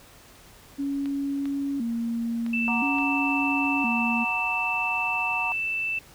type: tone with vibrato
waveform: sine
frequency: 254.5 Hz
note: C4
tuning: 48 cents flat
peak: -25 dBFS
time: 0.78-4.25 s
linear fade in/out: 20 ms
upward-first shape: square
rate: 0.49 Hz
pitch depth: 160 cents each way
type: clicks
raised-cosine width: 0.3 ms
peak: -25 dBFS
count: 4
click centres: 1.058 / 1.456 / 2.464 / 2.985 s
type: tone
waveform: sine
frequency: 2653 Hz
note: E7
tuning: 10 cents sharp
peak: -25 dBFS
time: 2.53-5.99 s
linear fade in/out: 5 ms
type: chord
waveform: sine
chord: Gb augmented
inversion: none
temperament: equal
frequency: 740 / 932.3 / 1174.7 Hz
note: Gb5 / Bb5 / D6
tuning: 0 / 0 / 0 cents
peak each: -33 / -30 / -36 dBFS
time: 2.68-5.52 s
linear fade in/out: 0 ms
effects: pink hiss -51 dBFS RMS until 6.14 s